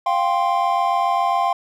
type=chord; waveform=triangle; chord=F suspended second; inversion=none; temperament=just; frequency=698.5 / 785.8 / 1047.7 Hz; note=F5 / G5 / C6; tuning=0 / +4 / +2 cents; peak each=-19 dBFS; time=0.06-1.53 s; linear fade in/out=5 ms; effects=none